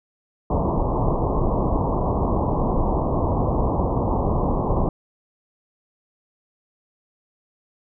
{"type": "low-pass noise", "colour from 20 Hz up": "pink", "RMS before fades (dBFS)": -21, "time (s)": [0.5, 4.89], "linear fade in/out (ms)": 2, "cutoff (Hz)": 1100, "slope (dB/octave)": 96, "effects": []}